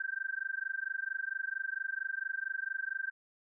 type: tone with amplitude modulation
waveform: sine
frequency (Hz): 1568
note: G6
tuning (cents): 0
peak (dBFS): -30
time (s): 0-3.11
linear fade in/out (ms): 5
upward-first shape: sine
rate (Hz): 24.4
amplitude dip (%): 100
effects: none